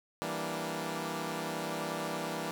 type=chord; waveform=10% pulse; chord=E half-diminished seventh; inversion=none; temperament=equal; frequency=164.81 / 196 / 233.1 / 293.7 Hz; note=E3 / G3 / Bb3 / D4; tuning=0 / 0 / 0 / 0 cents; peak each=-30 / -33 / -32 / -33 dBFS; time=0.22-2.51 s; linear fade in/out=0 ms; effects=none